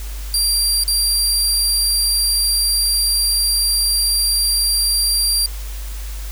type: tone with dropouts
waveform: 25% pulse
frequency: 4731 Hz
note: D8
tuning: 12 cents sharp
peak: -10 dBFS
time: 0.34-5.46 s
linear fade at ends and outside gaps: 1 ms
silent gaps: 0.837-0.879 s
effects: added 50 Hz sine -25 dBFS peak until 6.31 s + white hiss -37 dBFS RMS until 6.31 s